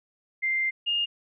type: tone pair in turn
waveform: sine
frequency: 2093 / 2833 Hz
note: C7 / F7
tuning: 0 / +24 cents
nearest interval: perfect fourth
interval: 524 cents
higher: second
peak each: -23 dBFS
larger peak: neither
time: 0.42-0.71 / 0.86-1.06 s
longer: first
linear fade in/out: 20 ms
effects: none